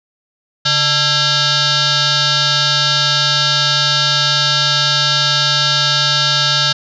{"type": "tone with frequency modulation", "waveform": "sine", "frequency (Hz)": 142.9, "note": "D3", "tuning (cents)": -47, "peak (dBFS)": -11, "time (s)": [0.65, 6.73], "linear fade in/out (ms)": 10, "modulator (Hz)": 746, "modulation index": 6.6, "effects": []}